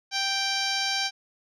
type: tone with low-pass filter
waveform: 10% pulse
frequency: 784 Hz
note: G5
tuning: in tune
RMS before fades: -27 dBFS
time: 0.11-1.11 s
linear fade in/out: 50 ms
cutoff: 5900 Hz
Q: 2.9
effects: none